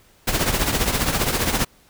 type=noise with tremolo; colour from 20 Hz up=pink; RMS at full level=-18 dBFS; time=0.27-1.65 s; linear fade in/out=10 ms; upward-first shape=triangle; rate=15 Hz; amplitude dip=70%; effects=pink hiss -55 dBFS RMS until 1.89 s